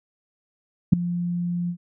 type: tone with ADSR envelope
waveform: sine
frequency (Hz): 174.61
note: F3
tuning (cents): 0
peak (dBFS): -5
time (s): 0.92-1.77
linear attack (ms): 13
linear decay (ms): 4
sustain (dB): -18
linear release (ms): 79
effects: none